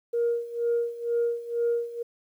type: tone with tremolo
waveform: sine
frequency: 470.9 Hz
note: A#4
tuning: 18 cents sharp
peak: -20 dBFS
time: 0.13-2.03 s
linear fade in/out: 10 ms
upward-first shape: sine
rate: 2.1 Hz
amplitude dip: 85%
effects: tanh soft clip ceiling -18 dBFS + 10-bit